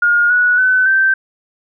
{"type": "tone with pitch steps", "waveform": "sine", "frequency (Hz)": [1425, 1467.6, 1511.5, 1556.7], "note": ["F6", "F#6", "F#6", "G6"], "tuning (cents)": [34, -15, 36, -13], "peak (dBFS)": -9, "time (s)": [0.02, 1.14], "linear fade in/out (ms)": 5, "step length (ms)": 280, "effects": []}